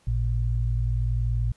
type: tone pair together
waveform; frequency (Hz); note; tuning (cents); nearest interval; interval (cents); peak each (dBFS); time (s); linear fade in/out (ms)
sine; 54.68 / 115.6; A1 / A#2; -10 / -14; octave + minor second; 1296; -24 / -25; 0.07-1.52; 5
effects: pink hiss -62 dBFS RMS until 1.56 s + resampled to 24000 Hz